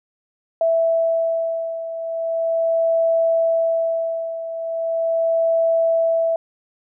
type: beating tone pair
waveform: sine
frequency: 659.3 / 659.69 Hz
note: E5 / E5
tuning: 0 / +1 cents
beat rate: 0.39 Hz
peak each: -18 / -23 dBFS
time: 0.61-6.36 s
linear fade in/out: 2 ms
effects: none